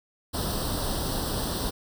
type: noise with comb filter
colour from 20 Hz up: pink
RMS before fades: -29 dBFS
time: 0.33-1.71 s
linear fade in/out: 20 ms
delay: 0.22 ms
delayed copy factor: +0.85
effects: none